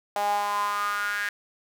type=tone with high-pass filter sweep; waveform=sawtooth; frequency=204.6 Hz; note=G#3; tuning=26 cents flat; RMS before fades=-27 dBFS; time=0.16-1.29 s; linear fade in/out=0 ms; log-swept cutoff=730 to 1700 Hz; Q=7.6; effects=none